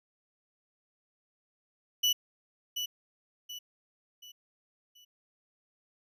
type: tone with echo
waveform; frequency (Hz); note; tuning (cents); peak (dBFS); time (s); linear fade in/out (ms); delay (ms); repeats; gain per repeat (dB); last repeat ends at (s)
35% pulse; 2960; F#7; 0; -22; 2.03-2.13; 10; 730; 4; -8; 5.05
effects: none